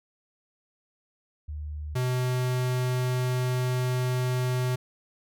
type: tone pair in turn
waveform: sine / square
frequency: 75.1 / 126.3 Hz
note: D2 / B2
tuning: +39 / +39 cents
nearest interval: major sixth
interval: 900 cents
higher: second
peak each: -32 / -25 dBFS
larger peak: second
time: 1.48-1.95 / 1.95-4.76 s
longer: second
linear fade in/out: 10 ms
effects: none